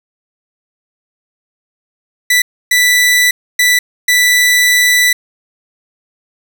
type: tone bursts at uneven times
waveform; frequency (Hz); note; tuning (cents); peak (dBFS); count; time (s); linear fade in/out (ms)
sawtooth; 1975.5; B6; 0; -4; 4; 2.3-2.42 / 2.71-3.31 / 3.59-3.79 / 4.08-5.13; 5
effects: none